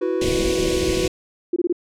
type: chord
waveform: triangle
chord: E suspended second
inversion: none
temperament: equal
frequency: 329.6 / 370 / 493.9 Hz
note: E4 / F#4 / B4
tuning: 0 / 0 / 0 cents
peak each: -23 / -20 / -24 dBFS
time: 0.01-1.08 s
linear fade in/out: 10 ms
type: band-stop noise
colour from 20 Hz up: pink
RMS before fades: -24 dBFS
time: 0.21-1.08 s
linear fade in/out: 5 ms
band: 660 to 2100 Hz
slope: 48 dB/octave
type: tone bursts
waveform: sine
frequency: 350 Hz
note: F4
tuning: 4 cents sharp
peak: -16 dBFS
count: 4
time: 1.53-1.727 s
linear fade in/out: 5 ms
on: 32 ms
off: 23 ms
effects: low-pass 8000 Hz 12 dB/octave

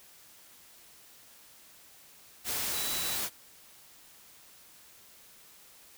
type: tone in noise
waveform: sine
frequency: 3935 Hz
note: B7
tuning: 7 cents flat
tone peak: -38 dBFS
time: 2.72-3.19 s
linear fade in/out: 50 ms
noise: white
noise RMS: -33 dBFS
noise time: 2.44-3.3 s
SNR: -8 dB
effects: white hiss -56 dBFS RMS until 5.97 s

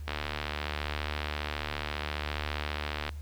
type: click train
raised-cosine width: 0.3 ms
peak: -16 dBFS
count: 226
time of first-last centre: 0.08-3.092 s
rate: 74.7 Hz
effects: added 74 Hz sine -37 dBFS peak until 3.21 s + pink hiss -58 dBFS RMS until 3.21 s

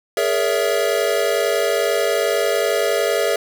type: chord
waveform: square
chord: A# half-diminished seventh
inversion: third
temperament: equal with one note detuned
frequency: 415.3 / 466.2 / 568.6 / 659.3 Hz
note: G#4 / A#4 / C#5 / E5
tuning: 0 / 0 / +44 / 0 cents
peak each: -23 dBFS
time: 0.17-3.36 s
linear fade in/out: 2 ms
effects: none

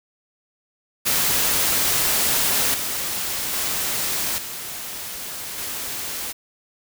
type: noise with level steps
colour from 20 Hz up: white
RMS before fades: -20 / -26 / -24 / -32 / -29 dBFS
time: 1.05-6.33 s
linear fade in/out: 20 ms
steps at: 2.74 / 3.53 / 4.38 / 5.58 s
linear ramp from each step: 2 ms
effects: none

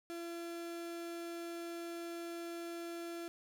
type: tone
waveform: 35% pulse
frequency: 339.3 Hz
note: F4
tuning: 50 cents flat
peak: -40 dBFS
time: 0.1-3.28 s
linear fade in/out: 0 ms
effects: none

